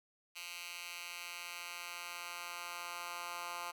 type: tone with high-pass filter sweep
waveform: 10% pulse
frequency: 174.3 Hz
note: F3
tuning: 3 cents flat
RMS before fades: -45 dBFS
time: 0.35-3.72 s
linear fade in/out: 20 ms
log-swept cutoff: 2500 to 1100 Hz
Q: 1.4
effects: none